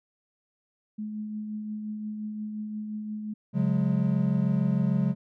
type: tone with tremolo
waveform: sine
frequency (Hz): 212.9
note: G#3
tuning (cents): +43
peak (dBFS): -30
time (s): 0.98-3.34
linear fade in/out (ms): 10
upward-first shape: triangle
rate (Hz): 5.7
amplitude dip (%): 35
type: chord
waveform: triangle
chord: C# suspended fourth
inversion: none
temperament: equal with one note detuned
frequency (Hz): 138.59 / 181.09 / 207.7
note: C#3 / F#3 / G#3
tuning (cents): 0 / -37 / 0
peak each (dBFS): -25 / -24 / -25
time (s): 3.53-5.15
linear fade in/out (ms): 50
effects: none